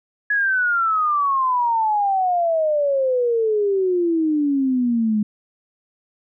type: exponential sweep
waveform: sine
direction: down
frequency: 1693 to 207.7 Hz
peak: -16 dBFS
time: 0.3-5.23 s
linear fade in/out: 5 ms
effects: none